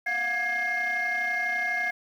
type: tone cluster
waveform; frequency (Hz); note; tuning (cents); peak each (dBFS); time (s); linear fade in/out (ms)
sine; 698 / 730 / 1659 / 2129; F5 / F#5 / G#6 / C7; -1 / -24 / -2 / +30; -35 / -34 / -27 / -27; 0.06-1.91; 10
effects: tanh soft clip ceiling -20 dBFS + 9-bit